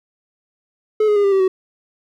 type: tone with pitch steps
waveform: triangle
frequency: 429.4 / 418.1 / 407.2 / 396.5 / 386.1 / 376 Hz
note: A4 / G#4 / G#4 / G4 / G4 / F#4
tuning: -42 / +12 / -34 / +20 / -26 / +28 cents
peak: -10 dBFS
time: 1-1.48 s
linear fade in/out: 5 ms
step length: 80 ms
effects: none